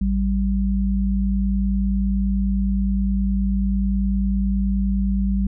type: tone pair together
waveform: sine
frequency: 54.78 / 195.2 Hz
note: A1 / G3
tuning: -7 / -7 cents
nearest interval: octave + minor seventh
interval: 2200 cents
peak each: -20 dBFS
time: 0.01-5.47 s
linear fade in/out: 5 ms
effects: none